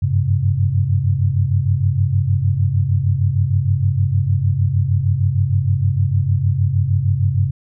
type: tone cluster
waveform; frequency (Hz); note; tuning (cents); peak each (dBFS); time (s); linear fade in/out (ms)
sine; 93.8 / 100.3 / 134.4; F#2 / G2 / C3; +24 / +40 / +47; -18; 0.02-7.51; 10
effects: none